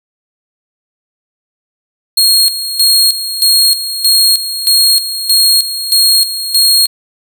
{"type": "tone with tremolo", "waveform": "sawtooth", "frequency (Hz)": 4267, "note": "C8", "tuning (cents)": 33, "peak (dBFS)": -3, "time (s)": [2.17, 6.87], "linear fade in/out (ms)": 5, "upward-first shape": "square", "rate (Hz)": 1.6, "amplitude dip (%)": 70, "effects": []}